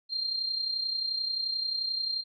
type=tone with amplitude modulation; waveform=sine; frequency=4186 Hz; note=C8; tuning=in tune; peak=-26 dBFS; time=0.09-2.24 s; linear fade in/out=50 ms; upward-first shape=sine; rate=31.4 Hz; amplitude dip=55%; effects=none